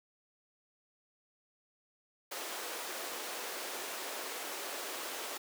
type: high-pass noise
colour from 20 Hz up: pink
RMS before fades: -41 dBFS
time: 2.31-5.38 s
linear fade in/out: 10 ms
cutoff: 360 Hz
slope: 24 dB/octave
effects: none